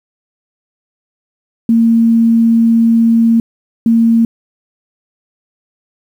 sine tone bursts at uneven times, 229.1 Hz, A#3, 30 cents flat, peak -6 dBFS, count 2, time 1.69-3.4 / 3.86-4.25 s, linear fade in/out 2 ms, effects 7-bit

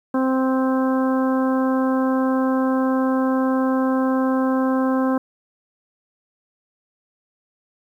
harmonic tone, 261.6 Hz, C4, in tune, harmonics 1 / 2 / 3 / 4 / 5 / 6, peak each -18 / -24 / -30 / -28 / -33 / -35 dBFS, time 0.14-5.18 s, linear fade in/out 5 ms, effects 9-bit

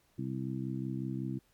harmonic tone, 65.41 Hz, C2, in tune, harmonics 2 / 3 / 4 / 5, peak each -37 / -39 / -40 / -41 dBFS, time 0.18-1.39 s, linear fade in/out 10 ms, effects pink hiss -70 dBFS RMS until 1.53 s + MP3 96 kbps

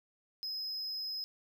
triangle tone, 5090 Hz, D#8, 39 cents sharp, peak -35 dBFS, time 0.43-1.24 s, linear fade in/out 0 ms, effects none

